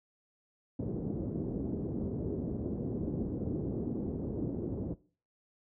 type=low-pass noise; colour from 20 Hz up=white; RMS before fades=-35 dBFS; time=0.79-4.94 s; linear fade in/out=5 ms; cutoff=370 Hz; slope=24 dB/octave; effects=noise-tail reverb RT60 0.4 s tail -19 dB re dry + high-pass 60 Hz 12 dB/octave